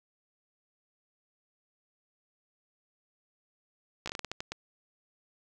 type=slowing click train; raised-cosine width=0.2 ms; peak=-18 dBFS; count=10; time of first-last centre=4.06-4.52 s; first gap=15 ms; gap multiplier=1.29; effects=none